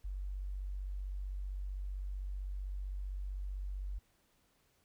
sine tone, 47.8 Hz, G1, 43 cents flat, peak -37 dBFS, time 0.04-3.99 s, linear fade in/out 10 ms, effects pink hiss -73 dBFS RMS until 4.84 s

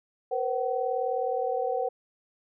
sine tone cluster, 477.5 / 517 / 758 Hz, A#4 / C5 / F#5, +42 / -21 / +42 cents, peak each -30 dBFS, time 0.31-1.89 s, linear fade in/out 10 ms, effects none

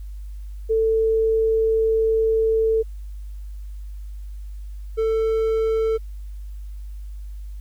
sine / triangle tone pair in turn, 444.7 / 444.7 Hz, A4 / A4, +18 / +18 cents, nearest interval unison, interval 0 cents, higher neither, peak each -16 dBFS, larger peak neither, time 0.69-2.83 / 4.97-5.98 s, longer first, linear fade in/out 20 ms, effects added 50 Hz sine -31 dBFS peak until 7.6 s + white hiss -61 dBFS RMS until 7.6 s

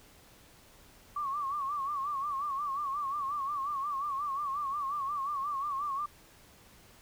sine tone with vibrato, 1133 Hz, C#6, 37 cents sharp, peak -31 dBFS, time 1.16-6.06 s, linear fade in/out 5 ms, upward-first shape sine, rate 5.6 Hz, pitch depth 100 cents each way, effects pink hiss -58 dBFS RMS until 7.01 s

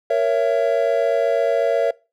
triangle chord, A# diminished, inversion none, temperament equal with one note detuned, 466.2 / 554.4 / 668.8 Hz, A#4 / C#5 / E5, 0 / 0 / +25 cents, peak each -19 / -18 / -18 dBFS, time 0.1-1.91 s, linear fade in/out 5 ms, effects noise-tail reverb RT60 0.3 s tail -23 dB re dry

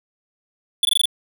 square tone bursts, 3461 Hz, A7, 29 cents flat, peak -14 dBFS, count 6, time 0.83-1.056 s, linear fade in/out 2 ms, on 21 ms, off 20 ms, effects none

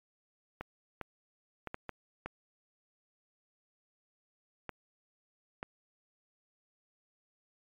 clicks, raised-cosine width 0.5 ms, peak -23 dBFS, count 8, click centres 0.61 / 1.013 / 1.673 / 1.744 / 1.893 / 2.26 / 4.693 / 5.629 s, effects MP3 96 kbps

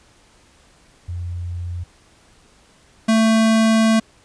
sine / square tone pair in turn, 87.6 / 222.4 Hz, F2 / A3, +6 / +19 cents, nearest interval octave + major third, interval 1613 cents, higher second, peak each -24 / -13 dBFS, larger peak second, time 1.08-1.84 / 3.08-4 s, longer second, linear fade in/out 10 ms, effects pink hiss -53 dBFS RMS until 4.24 s + resampled to 22050 Hz

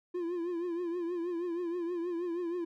triangle tone with vibrato, 345.9 Hz, F4, 17 cents flat, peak -30 dBFS, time 0.14-2.65 s, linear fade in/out 10 ms, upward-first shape triangle, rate 6.3 Hz, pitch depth 88 cents each way, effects none

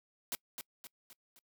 white noise with echo, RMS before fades -37 dBFS, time 0.32-0.35 s, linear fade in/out 0 ms, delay 260 ms, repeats 4, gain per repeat -6 dB, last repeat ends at 1.39 s, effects noise-tail reverb RT60 0.1 s tail -25 dB re dry + high-pass 100 Hz 12 dB/octave

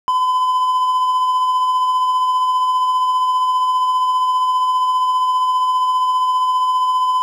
triangle tone with tremolo, 1013 Hz, B5, 44 cents sharp, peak -10 dBFS, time 0.08-7.22 s, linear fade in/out 0 ms, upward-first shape triangle, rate 15 Hz, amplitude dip 35%, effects none

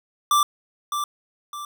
square tone with echo, 1174.7 Hz, D6, in tune, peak -16 dBFS, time 0.31-0.43 s, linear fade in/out 2 ms, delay 610 ms, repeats 2, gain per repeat -8 dB, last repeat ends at 1.65 s, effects none

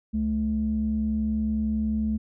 sine tone pair together, 69.3 / 217 Hz, C#2 / A3, 0 / -24 cents, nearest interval octave + minor sixth, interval 1976 cents, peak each -29 / -23 dBFS, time 0.13-2.18 s, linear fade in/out 20 ms, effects tanh soft clip ceiling -16 dBFS

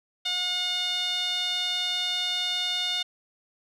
sawtooth tone with band-pass filter, 721 Hz, F#5, 45 cents flat, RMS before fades -28 dBFS, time 0.25-3.03 s, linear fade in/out 10 ms, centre 3500 Hz, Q 5.3, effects none

